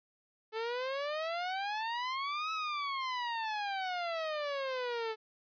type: exponential two-way sweep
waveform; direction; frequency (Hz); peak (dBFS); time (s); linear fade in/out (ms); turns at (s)
sawtooth; up then down; 433.4 to 1300 to 433.4; -30; 0.52-5.16; 50; 2.52
effects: resampled to 11025 Hz